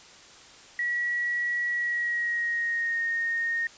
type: tone with pitch glide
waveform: sine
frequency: 1927 to 1849.6 Hz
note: B6 to A#6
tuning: -43 to -14 cents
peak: -25 dBFS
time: 0.79-3.67 s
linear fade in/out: 2 ms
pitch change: -71 cents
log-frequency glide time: 1.72-3.02 s
effects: white hiss -50 dBFS RMS until 3.77 s + resampled to 16000 Hz